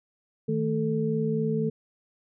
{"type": "tone cluster", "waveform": "sine", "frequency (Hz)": [156.7, 220.7, 439.9], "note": ["D#3", "A3", "A4"], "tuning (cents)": [13, 5, 0], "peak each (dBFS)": -28, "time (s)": [0.48, 1.7], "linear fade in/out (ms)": 10, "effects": []}